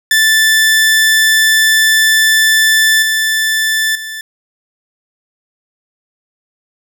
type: tone with level steps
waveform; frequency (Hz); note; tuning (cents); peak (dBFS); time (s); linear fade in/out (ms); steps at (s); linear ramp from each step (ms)
sawtooth; 1760; A6; 0; -4 / -8 / -19; 0.11-4.21; 2; 3.02 / 3.95; 5
effects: none